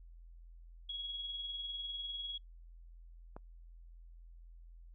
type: tone with tremolo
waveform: sine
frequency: 3325 Hz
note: G#7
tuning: 1 cent sharp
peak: -37 dBFS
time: 0.89-2.38 s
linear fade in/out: 5 ms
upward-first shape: triangle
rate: 20 Hz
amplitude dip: 50%
type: click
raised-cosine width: 1 ms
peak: -33 dBFS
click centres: 3.365 s
effects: noise-tail reverb RT60 0.1 s tail -26 dB re dry + added 42 Hz sine -52 dBFS peak until 4.94 s